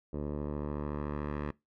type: tone with low-pass filter sweep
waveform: 10% pulse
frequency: 73.6 Hz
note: D2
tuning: 4 cents sharp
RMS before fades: -36 dBFS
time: 0.13-1.51 s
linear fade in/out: 5 ms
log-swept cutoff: 560 to 1800 Hz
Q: 1.1
effects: noise-tail reverb RT60 0.2 s tail -22 dB re dry